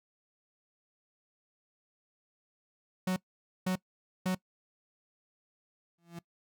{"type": "tone bursts", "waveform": "45% pulse", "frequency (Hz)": 185, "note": "F#3", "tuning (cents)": 0, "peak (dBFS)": -28, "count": 3, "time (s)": [3.07, 4.349], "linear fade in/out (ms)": 5, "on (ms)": 93, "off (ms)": 500}
{"type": "tone with exponential growth", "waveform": "35% pulse", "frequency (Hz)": 170, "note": "F3", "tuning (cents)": -46, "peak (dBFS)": -37, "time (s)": [5.98, 6.19], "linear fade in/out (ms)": 5, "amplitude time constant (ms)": 45}
{"effects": ["noise-tail reverb RT60 0.1 s tail -21 dB re dry"]}